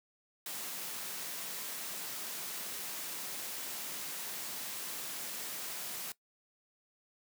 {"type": "high-pass noise", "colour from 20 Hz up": "white", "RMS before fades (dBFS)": -41, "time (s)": [0.46, 6.12], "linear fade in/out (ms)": 2, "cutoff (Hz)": 140, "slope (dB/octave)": 24, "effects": ["noise-tail reverb RT60 0.1 s tail -19 dB re dry"]}